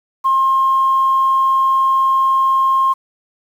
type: tone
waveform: sine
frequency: 1066 Hz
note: C6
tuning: 32 cents sharp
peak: -10 dBFS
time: 0.24-2.94 s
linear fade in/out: 20 ms
effects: tanh soft clip ceiling -6 dBFS + 7-bit